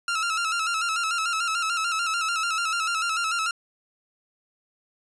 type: tone with vibrato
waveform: sawtooth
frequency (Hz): 1344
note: E6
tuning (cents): +33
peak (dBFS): -20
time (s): 0.08-3.51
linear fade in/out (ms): 2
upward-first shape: square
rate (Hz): 6.8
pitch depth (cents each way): 59
effects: resampled to 22050 Hz